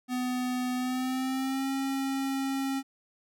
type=tone with pitch glide; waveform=square; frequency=250.7 to 270.3 Hz; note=B3 to C#4; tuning=+26 to -44 cents; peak=-29 dBFS; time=0.08-2.83 s; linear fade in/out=50 ms; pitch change=+130 cents; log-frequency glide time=0.75-1.69 s; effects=none